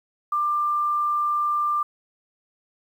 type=tone; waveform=sine; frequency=1189 Hz; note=D6; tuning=21 cents sharp; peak=-20 dBFS; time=0.32-1.83 s; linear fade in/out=5 ms; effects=9-bit